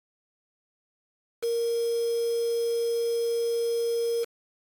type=tone with quantisation; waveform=sine; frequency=466.2 Hz; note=A#4; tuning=in tune; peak=-24 dBFS; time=1.42-4.25 s; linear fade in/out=20 ms; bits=6; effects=AAC 64 kbps